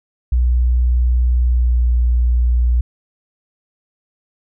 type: tone with pitch glide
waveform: sine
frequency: 61.1 to 60.05 Hz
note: B1 to B1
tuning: -18 to -48 cents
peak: -11 dBFS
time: 0.32-2.81 s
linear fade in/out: 5 ms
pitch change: -30 cents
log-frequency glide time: 1.45-1.91 s
effects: none